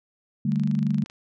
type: chord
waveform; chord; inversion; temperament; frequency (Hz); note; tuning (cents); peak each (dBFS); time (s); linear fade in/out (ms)
sine; D suspended fourth; none; equal with one note detuned; 148.71 / 196 / 220; D3 / G3 / A3; +22 / 0 / 0; -25; 0.45-1.04; 5
type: click train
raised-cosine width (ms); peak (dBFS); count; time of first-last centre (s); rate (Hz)
0.2; -27; 16; 0.52-1.099; 25.9
effects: none